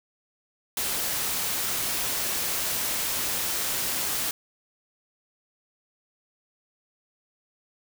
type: noise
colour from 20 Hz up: white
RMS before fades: -28 dBFS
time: 0.77-4.31 s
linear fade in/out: 2 ms
effects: none